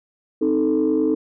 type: chord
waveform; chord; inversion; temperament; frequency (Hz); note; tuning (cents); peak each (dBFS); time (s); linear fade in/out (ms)
sine; A diminished; first; equal; 261.6 / 311.1 / 440; C4 / Eb4 / A4; 0 / 0 / 0; -22 / -18 / -20; 0.41-1.15; 10
effects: tanh soft clip ceiling -10 dBFS